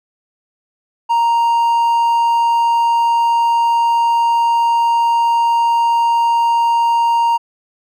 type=tone; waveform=triangle; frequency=932.3 Hz; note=A#5; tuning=in tune; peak=-9 dBFS; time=1.09-7.38 s; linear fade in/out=20 ms; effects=none